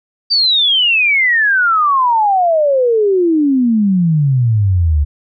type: exponential sweep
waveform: sine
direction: down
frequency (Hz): 4699 to 70.2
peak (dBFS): -9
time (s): 0.3-5.05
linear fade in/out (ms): 20
effects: none